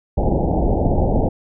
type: low-pass noise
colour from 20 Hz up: pink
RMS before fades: -17 dBFS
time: 0.17-1.29 s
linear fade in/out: 10 ms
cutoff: 850 Hz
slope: 96 dB/octave
effects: none